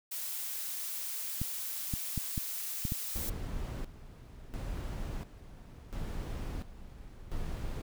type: noise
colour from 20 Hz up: blue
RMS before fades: -38 dBFS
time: 0.11-3.3 s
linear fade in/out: 10 ms
type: clicks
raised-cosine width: 5 ms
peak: -21 dBFS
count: 6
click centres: 1.416 / 1.938 / 2.177 / 2.378 / 2.852 / 2.921 s
type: noise with tremolo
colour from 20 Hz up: brown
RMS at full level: -37 dBFS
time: 3.15-7.82 s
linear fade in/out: 10 ms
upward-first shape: square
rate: 0.72 Hz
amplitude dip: 75%
effects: none